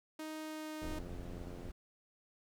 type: tone with pitch glide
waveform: sawtooth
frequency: 311.9 to 309.4 Hz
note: D#4 to D#4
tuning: +4 to -10 cents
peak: -38 dBFS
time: 0.19-0.99 s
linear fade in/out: 5 ms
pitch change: -14 cents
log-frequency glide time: 0.39-0.75 s
type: click train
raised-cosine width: 2 ms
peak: -37 dBFS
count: 77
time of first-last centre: 0.82-1.689 s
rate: 87.5 Hz
type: noise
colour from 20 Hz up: brown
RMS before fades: -46 dBFS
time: 0.82-1.72 s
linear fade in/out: 10 ms
effects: none